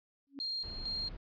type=tone with exponential growth; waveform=sine; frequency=277.2 Hz; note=C#4; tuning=in tune; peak=-37 dBFS; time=0.27-0.39 s; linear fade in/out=0 ms; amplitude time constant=24 ms
type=tone with tremolo; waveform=sine; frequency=4212 Hz; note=C8; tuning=11 cents sharp; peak=-34 dBFS; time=0.4-1.09 s; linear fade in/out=2 ms; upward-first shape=square; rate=2.2 Hz; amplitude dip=60%
type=noise; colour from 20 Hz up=brown; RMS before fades=-45 dBFS; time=0.63-1.17 s; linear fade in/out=10 ms
effects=resampled to 11025 Hz